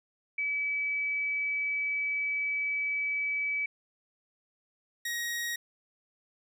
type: tone pair in turn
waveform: sine / sawtooth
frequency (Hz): 2292 / 1887.9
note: D7 / A#6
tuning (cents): -43 / +21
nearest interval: minor third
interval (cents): 336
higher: first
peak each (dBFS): -28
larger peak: neither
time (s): 0.38-3.66 / 5.05-5.56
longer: first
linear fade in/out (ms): 5
effects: none